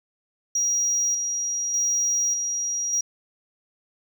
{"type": "tone with tremolo", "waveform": "sine", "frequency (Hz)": 5730, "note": "F8", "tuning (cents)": 44, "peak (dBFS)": -18, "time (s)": [0.55, 3.01], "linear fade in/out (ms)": 5, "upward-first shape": "square", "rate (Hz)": 0.84, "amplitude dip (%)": 45, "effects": ["tanh soft clip ceiling -18 dBFS", "9-bit"]}